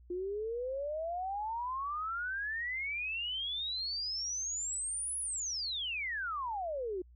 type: exponential two-way sweep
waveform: sine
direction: up then down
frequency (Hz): 349.2 to 10530 to 349.2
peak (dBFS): -34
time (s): 0.1-7.02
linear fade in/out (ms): 5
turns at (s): 5.19
effects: added 60 Hz sine -55 dBFS peak until 7.15 s